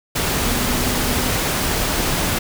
sine tone in noise, 246.8 Hz, B3, 1 cent flat, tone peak -26 dBFS, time 0.46-1.3 s, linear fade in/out 10 ms, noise pink, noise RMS -20 dBFS, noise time 0.15-2.39 s, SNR -9 dB, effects none

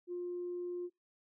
sine tone, 353.9 Hz, F4, 23 cents sharp, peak -36 dBFS, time 0.07-0.9 s, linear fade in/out 50 ms, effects noise-tail reverb RT60 0.2 s tail -25 dB re dry + tanh soft clip ceiling -32 dBFS

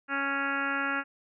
harmonic tone, 277.2 Hz, C#4, in tune, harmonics 1 / 2 / 3 / 4 / 5 / 6 / 7 / 8 / 9 / 10, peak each -36 / -41 / -39 / -39 / -31 / -33 / -40 / -43 / -41 / -43 dBFS, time 0.08-1.04 s, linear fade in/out 50 ms, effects none

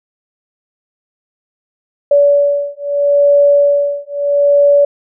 sine beating tone pair, 572 / 572.77 Hz, D5 / D5, -46 / -43 cents, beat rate 0.77 Hz, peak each -11 dBFS, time 2.11-4.85 s, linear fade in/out 5 ms, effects none

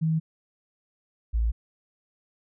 sine tone pair in turn, 160 / 56.41 Hz, D#3 / A1, +49 / +44 cents, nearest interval octave + tritone, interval 1805 cents, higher first, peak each -21 dBFS, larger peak neither, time 0.01-0.2 / 1.33-1.52 s, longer neither, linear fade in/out 20 ms, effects none

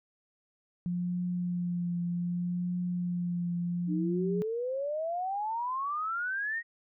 sine tone with vibrato, 176 Hz, F3, 14 cents sharp, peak -29 dBFS, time 0.86-4.42 s, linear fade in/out 0 ms, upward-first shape triangle, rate 0.65 Hz, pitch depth 25 cents each way
sine exponential sweep, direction up, 293.7 to 1897 Hz, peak -30 dBFS, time 3.87-6.63 s, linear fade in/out 50 ms
effects none

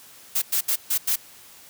blue noise bursts at uneven times, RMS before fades -22 dBFS, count 5, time 0.35-0.42 / 0.52-0.61 / 0.68-0.76 / 0.9-0.98 / 1.07-1.16 s, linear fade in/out 10 ms, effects white hiss -48 dBFS RMS until 1.69 s + high-pass 60 Hz 12 dB/octave

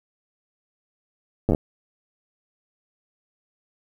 slowing click train, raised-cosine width 2 ms, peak -7 dBFS, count 6, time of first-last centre 1.49-1.548 s, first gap 9 ms, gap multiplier 1.13, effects 8-bit

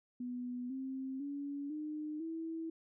sine tone with pitch steps, 246.9 / 264.6 / 283.6 / 304 / 325.8 Hz, B3 / C4 / C#4 / D#4 / E4, 0 / +20 / +40 / -40 / -20 cents, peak -38 dBFS, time 0.2-2.7 s, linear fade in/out 5 ms, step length 500 ms, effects none

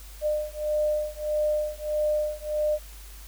sine beating tone pair, 603 / 604.6 Hz, D5 / D#5, +46 / -50 cents, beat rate 1.6 Hz, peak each -27 dBFS, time 0.21-2.79 s, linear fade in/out 50 ms, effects added 50 Hz sine -42 dBFS peak until 3.27 s + white hiss -49 dBFS RMS until 3.27 s

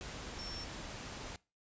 sine tone in noise, 5430 Hz, F8, 50 cents flat, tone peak -44 dBFS, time 0.39-0.64 s, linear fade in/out 0 ms, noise pink, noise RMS -45 dBFS, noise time 0.01-1.36 s, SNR -2 dB, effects noise-tail reverb RT60 0.3 s tail -22 dB re dry + resampled to 16000 Hz

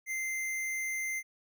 square tone, 2083 Hz, C7, 8 cents flat, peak -33 dBFS, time 0.06-1.23 s, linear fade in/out 50 ms, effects none

